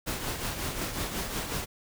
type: noise with tremolo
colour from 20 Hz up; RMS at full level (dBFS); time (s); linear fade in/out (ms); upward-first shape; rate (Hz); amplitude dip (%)
pink; -31; 0.06-1.66; 20; triangle; 5.5; 55
effects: none